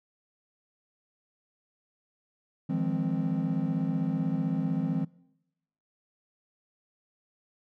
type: chord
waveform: triangle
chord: F minor seventh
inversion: third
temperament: equal with one note detuned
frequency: 158.83 / 174.61 / 207.7 / 261.6 Hz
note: Eb3 / F3 / Ab3 / C4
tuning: +36 / 0 / 0 / 0 cents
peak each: -29 / -28 / -31 / -29 dBFS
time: 2.69-5.05 s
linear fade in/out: 10 ms
effects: noise-tail reverb RT60 0.9 s tail -24 dB re dry + tanh soft clip ceiling -17 dBFS